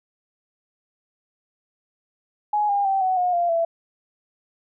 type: tone with pitch steps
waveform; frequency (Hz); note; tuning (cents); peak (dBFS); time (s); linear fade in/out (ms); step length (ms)
sine; 837 / 806.2 / 776.5 / 747.8 / 720.3 / 693.7 / 668.2; G#5 / G5 / G5 / F#5 / F#5 / F5 / E5; +13 / +48 / -17 / +18 / -47 / -12 / +23; -18; 2.53-3.65; 5; 160
effects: none